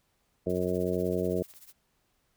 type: harmonic tone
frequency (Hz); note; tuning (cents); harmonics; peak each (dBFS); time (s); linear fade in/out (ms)
90.6; F#2; -36; 1 / 2 / 3 / 4 / 5 / 6 / 7; -38 / -33 / -37 / -32 / -32 / -36 / -36; 0.46-1.43; 10
type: noise with tremolo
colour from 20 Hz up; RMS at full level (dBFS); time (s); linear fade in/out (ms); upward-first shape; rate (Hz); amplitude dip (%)
blue; -49; 0.49-1.73; 10; triangle; 16; 85
type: click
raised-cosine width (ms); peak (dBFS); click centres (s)
0.2; -37; 1.538
effects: pink hiss -73 dBFS RMS until 2.36 s